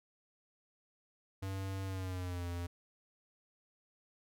square tone with pitch glide, 96.4 to 86.88 Hz, G2 to F2, -28 to -8 cents, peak -38 dBFS, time 1.42-2.67 s, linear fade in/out 10 ms, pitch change -180 cents, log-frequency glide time 1.85-2.48 s, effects none

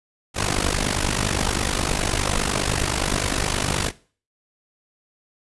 pink noise with amplitude modulation, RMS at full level -19 dBFS, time 0.34-3.92 s, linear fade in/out 50 ms, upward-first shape sine, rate 49.7 Hz, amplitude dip 85%, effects noise-tail reverb RT60 0.4 s tail -19 dB re dry + resampled to 24000 Hz

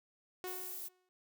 sawtooth tone with exponential decay, 366.7 Hz, F#4, 15 cents flat, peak -35 dBFS, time 0.44-1.09 s, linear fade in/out 0 ms, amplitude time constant 140 ms
violet noise, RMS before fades -44 dBFS, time 0.46-0.89 s, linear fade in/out 20 ms
effects noise-tail reverb RT60 0.1 s tail -25 dB re dry

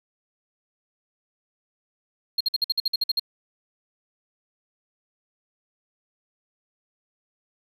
triangle tone bursts, 4235 Hz, C8, 20 cents sharp, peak -18 dBFS, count 11, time 2.38-3.196 s, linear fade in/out 5 ms, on 26 ms, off 53 ms, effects none

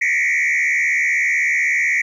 sine tone with frequency modulation, 2101 Hz, C7, 7 cents sharp, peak -12 dBFS, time 0.01-2.02 s, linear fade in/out 10 ms, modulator 76 Hz, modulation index 3, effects tanh soft clip ceiling -14 dBFS + 9-bit

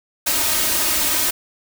white noise with comb filter, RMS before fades -19 dBFS, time 0.26-1.31 s, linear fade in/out 10 ms, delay 3.2 ms, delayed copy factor +0.65, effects none

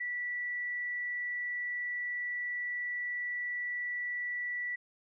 sine tone, 1957 Hz, B6, 16 cents flat, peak -33 dBFS, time 0-4.76 s, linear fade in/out 10 ms, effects none

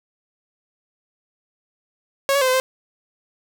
sawtooth tone with pitch steps, 550 / 563 / 519 / 512 / 521 Hz, C#5 / C#5 / C5 / C5 / C5, -14 / +27 / -14 / -38 / -7 cents, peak -12 dBFS, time 2.29-2.6 s, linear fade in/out 0 ms, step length 62 ms, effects none

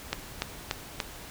click train, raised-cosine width 0.2 ms, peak -10 dBFS, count 4, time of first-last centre 0.13-1.002 s, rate 3.44 Hz, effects pink hiss -44 dBFS RMS until 1.3 s

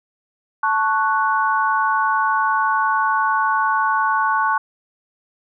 sine chord, F# minor, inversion first, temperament equal, 880 / 1108.7 / 1480 Hz, A5 / C#6 / F#6, 0 / 0 / 0 cents, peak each -20 / -19 / -21 dBFS, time 0.63-4.58 s, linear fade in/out 5 ms, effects none

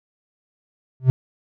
triangle tone with exponential growth, 129.5 Hz, C3, 17 cents flat, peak -4 dBFS, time 1-1.1 s, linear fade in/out 0 ms, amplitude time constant 21 ms, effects none

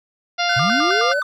harmonic tone, 698.5 Hz, F5, in tune, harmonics 1 / 2 / 3 / 4 / 5 / 6 / 7 / 8, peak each -21 / -24 / -26 / -27 / -28 / -29 / -29 / -30 dBFS, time 0.38-1.14 s, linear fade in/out 20 ms
triangle tone with vibrato, 1344 Hz, E6, 33 cents sharp, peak -18 dBFS, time 0.49-1.23 s, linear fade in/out 5 ms, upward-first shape square, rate 4.8 Hz, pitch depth 200 cents each way
sine linear sweep, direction up, 110 to 599 Hz, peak -20 dBFS, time 0.56-1.2 s, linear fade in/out 10 ms
effects none

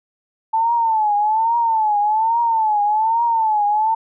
sine tone with vibrato, 880 Hz, A5, in tune, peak -14 dBFS, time 0.53-3.95 s, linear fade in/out 10 ms, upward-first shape triangle, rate 1.2 Hz, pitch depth 130 cents each way, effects none

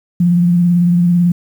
sine tone with vibrato, 174.61 Hz, F3, in tune, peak -8 dBFS, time 0.2-1.32 s, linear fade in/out 5 ms, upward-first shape sine, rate 18 Hz, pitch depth 32 cents each way, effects 7-bit

